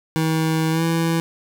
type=tone with pitch glide; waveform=25% pulse; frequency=159.8 to 165.24 Hz; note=D#3 to E3; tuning=+47 to +4 cents; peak=-14 dBFS; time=0.16-1.2 s; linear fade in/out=0 ms; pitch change=+57 cents; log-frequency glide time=0.71-0.83 s; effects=none